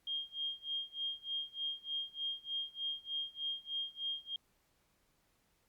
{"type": "tone with tremolo", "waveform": "sine", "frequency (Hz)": 3224, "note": "G7", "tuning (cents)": 48, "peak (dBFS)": -34, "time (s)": [0.07, 4.36], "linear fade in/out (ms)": 2, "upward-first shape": "sine", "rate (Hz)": 3.3, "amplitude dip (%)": 95, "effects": ["pink hiss -75 dBFS RMS until 5.68 s", "Opus 48 kbps"]}